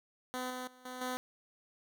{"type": "tone with level steps", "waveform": "10% pulse", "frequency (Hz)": 253.1, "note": "B3", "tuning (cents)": 43, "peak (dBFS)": [-28, -31, -49, -34, -27], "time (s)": [0.34, 1.17], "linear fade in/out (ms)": 0, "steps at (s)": [0.5, 0.67, 0.85, 1.01], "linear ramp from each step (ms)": 5, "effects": []}